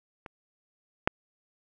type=clicks; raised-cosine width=0.5 ms; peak=-26 / -6 dBFS; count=2; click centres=0.262 / 1.075 s; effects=none